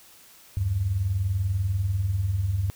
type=tone pair together; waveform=sine; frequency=77.78 / 98 Hz; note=D#2 / G2; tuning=0 / 0 cents; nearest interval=major third; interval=400 cents; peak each=-30 / -23 dBFS; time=0.57-2.7 s; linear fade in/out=0 ms; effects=white hiss -52 dBFS RMS until 2.75 s